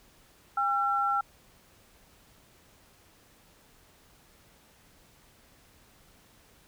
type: tone pair together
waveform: sine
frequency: 805 / 1353.8 Hz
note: G5 / E6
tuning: +46 / +46 cents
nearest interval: major sixth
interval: 900 cents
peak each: -29 / -26 dBFS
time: 0.57-1.21 s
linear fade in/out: 5 ms
effects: pink hiss -60 dBFS RMS until 6.67 s